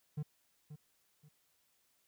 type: tone with echo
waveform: triangle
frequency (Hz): 150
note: D3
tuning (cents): +37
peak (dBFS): -33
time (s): 0.17-0.23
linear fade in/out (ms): 10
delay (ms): 530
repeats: 2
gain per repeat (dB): -11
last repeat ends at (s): 1.29
effects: white hiss -75 dBFS RMS until 2.07 s